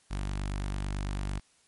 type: tone with notch filter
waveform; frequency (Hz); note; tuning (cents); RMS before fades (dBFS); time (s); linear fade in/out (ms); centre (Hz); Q
sawtooth; 49; G1; 0; -33; 0.1-1.4; 20; 470; 1.4
effects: white hiss -65 dBFS RMS until 1.67 s + MP3 48 kbps